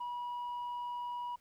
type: tone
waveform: sine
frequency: 970 Hz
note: B5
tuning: 31 cents flat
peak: -34 dBFS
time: 0-1.36 s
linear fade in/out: 10 ms
effects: tanh soft clip ceiling -36 dBFS + pink hiss -70 dBFS RMS until 1.4 s